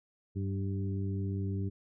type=harmonic tone with a mistuned harmonic; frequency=98 Hz; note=G2; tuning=in tune; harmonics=1 / 2 / 3 / 4; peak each=-32 / -38 / -42 / -44 dBFS; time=0.35-1.7 s; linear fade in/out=20 ms; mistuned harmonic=2; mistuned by=-27 cents; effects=none